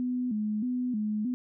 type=tone with vibrato; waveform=sine; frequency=230.2 Hz; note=A#3; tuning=22 cents flat; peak=-27 dBFS; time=0-1.34 s; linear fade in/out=0 ms; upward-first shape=square; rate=1.6 Hz; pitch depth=140 cents each way; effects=none